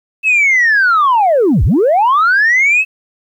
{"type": "linear two-way sweep", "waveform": "sine", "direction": "down then up", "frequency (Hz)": [2640, 42.65, 2640], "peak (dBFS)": -6, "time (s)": [0.23, 2.85], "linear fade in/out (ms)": 50, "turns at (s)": 1.64, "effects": ["tanh soft clip ceiling -5 dBFS", "8-bit"]}